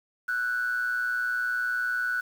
sine tone with amplitude modulation, 1480 Hz, F#6, in tune, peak -21 dBFS, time 0.28-2.21 s, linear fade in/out 10 ms, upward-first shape sine, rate 120 Hz, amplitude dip 70%, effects tanh soft clip ceiling -20 dBFS + 8-bit

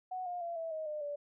sine tone with pitch steps, 740 / 710.7 / 682.5 / 655.5 / 629.5 / 604.5 / 580.6 Hz, F#5 / F5 / F5 / E5 / D#5 / D5 / D5, 0 / +30 / -40 / -10 / +20 / +50 / -20 cents, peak -36 dBFS, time 0.11-1.16 s, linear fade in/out 10 ms, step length 150 ms, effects none

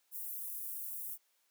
pink high-pass noise, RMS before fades -42 dBFS, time 0.11-1.18 s, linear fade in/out 50 ms, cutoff 12000 Hz, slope 24 dB/octave, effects white hiss -75 dBFS RMS until 1.5 s + high-pass 400 Hz 12 dB/octave

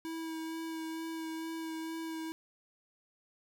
square tone with vibrato, 323.8 Hz, E4, 31 cents flat, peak -38 dBFS, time 0.05-2.32 s, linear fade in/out 0 ms, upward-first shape sine, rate 2.2 Hz, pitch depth 14 cents each way, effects none

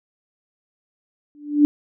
sine tone with exponential growth, 293.7 Hz, D4, in tune, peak -7 dBFS, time 1.35-1.65 s, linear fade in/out 0 ms, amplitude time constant 64 ms, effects none

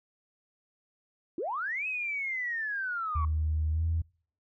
sine linear two-way sweep, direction up then down, 293.4 to 2576 to 1096 Hz, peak -30 dBFS, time 1.38-3.25 s, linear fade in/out 2 ms, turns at 1.87 s
sine tone with pitch glide, 77.78 to 82.07 Hz, D#2 to E2, 0 to -7 cents, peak -25 dBFS, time 3.15-4.02 s, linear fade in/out 10 ms, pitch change +93 cents, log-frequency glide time 3.71-3.84 s
effects noise-tail reverb RT60 0.5 s tail -26 dB re dry + tanh soft clip ceiling -20 dBFS

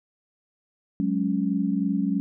sine chord, F# suspended second, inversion none, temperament just, 185 / 208.1 / 277.5 Hz, F#3 / G#3 / C#4, 0 / +4 / +2 cents, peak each -26 dBFS, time 1-2.2 s, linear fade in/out 0 ms, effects none

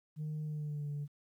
sine tone with pitch glide, 153.1 to 145.51 Hz, D#3 to D3, -28 to -16 cents, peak -34 dBFS, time 0.16-1.08 s, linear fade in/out 50 ms, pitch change -88 cents, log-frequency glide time 0.44-0.89 s, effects tanh soft clip ceiling -34 dBFS + 12-bit

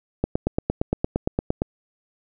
click train, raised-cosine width 2 ms, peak -7 dBFS, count 13, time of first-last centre 0.24-1.619 s, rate 8.7 Hz, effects none

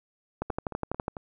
two click trains, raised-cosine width 1 ms, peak -15 / -23 dBFS, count 9 / 4, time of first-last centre 0.42-1.081 / 0.5-1.168 s, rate 12.1 / 4.49 Hz, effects none

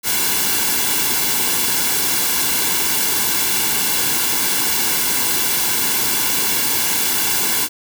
white noise with comb filter, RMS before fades -18 dBFS, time 0.03-7.69 s, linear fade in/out 50 ms, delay 1.6 ms, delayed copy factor -0.65, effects none

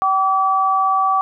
sine tone pair together, 768.2 / 1151 Hz, G5 / D6, -35 / -35 cents, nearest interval perfect fifth, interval 700 cents, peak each -18 / -15 dBFS, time 0.02-1.21 s, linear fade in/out 0 ms, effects none

